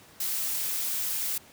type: noise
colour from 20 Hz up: blue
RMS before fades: -30 dBFS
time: 0.2-1.38 s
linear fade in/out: 5 ms
effects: pink hiss -53 dBFS RMS until 1.52 s + high-pass 100 Hz 12 dB/octave